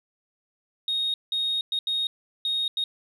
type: tone bursts at uneven times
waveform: sine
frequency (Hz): 3729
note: A#7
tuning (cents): 0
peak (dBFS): -22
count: 6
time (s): 0.88-1.14 / 1.32-1.61 / 1.72-1.79 / 1.87-2.07 / 2.45-2.68 / 2.77-2.84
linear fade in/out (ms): 2
effects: tanh soft clip ceiling -20 dBFS